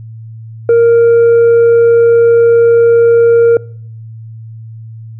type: tone with tanh clipping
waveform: triangle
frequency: 466.2 Hz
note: A#4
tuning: in tune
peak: -4 dBFS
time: 0.69-3.57 s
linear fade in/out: 2 ms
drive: 7 dB
effects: noise-tail reverb RT60 0.6 s tail -24 dB re dry + added 112 Hz sine -26 dBFS peak until 5.19 s

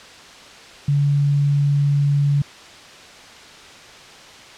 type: tone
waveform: sine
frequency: 142.9 Hz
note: D3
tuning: 47 cents flat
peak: -14 dBFS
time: 0.88-2.42 s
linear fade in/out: 5 ms
effects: white hiss -41 dBFS RMS until 4.57 s + low-pass 5000 Hz 12 dB/octave

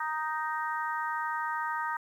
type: harmonic tone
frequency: 311.1 Hz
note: D#4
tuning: in tune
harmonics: 3 / 4 / 5 / 6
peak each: -33 / -35 / -37 / -39 dBFS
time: 0-1.97 s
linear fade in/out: 5 ms
effects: 10-bit

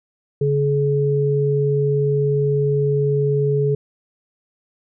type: tone pair together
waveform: sine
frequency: 141.73 / 424.7 Hz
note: C#3 / G#4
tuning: +39 / +39 cents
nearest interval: octave + perfect fifth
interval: 1900 cents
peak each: -18 dBFS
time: 0.41-3.75 s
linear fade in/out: 5 ms
effects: none

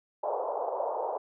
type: band-pass noise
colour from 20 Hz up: pink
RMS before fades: -32 dBFS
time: 0.23-1.18 s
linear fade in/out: 10 ms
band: 450 to 960 Hz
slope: 48 dB/octave
effects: none

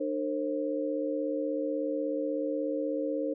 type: tone cluster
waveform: sine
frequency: 300.1 / 458.6 / 535 Hz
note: D4 / A#4 / C5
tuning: +38 / -28 / +38 cents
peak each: -32 / -35 / -32 dBFS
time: 0-3.34 s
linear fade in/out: 10 ms
effects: none

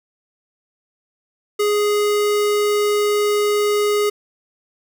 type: tone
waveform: square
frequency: 415.3 Hz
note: G#4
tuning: in tune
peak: -16 dBFS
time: 1.59-4.1 s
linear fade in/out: 10 ms
effects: none

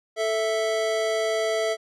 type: tone pair together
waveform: square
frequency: 439.5 / 659.3 Hz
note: A4 / E5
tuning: -2 / 0 cents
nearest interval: perfect fifth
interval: 702 cents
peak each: -27 / -25 dBFS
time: 0.16-1.77 s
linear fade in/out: 50 ms
effects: low-pass 8000 Hz 12 dB/octave

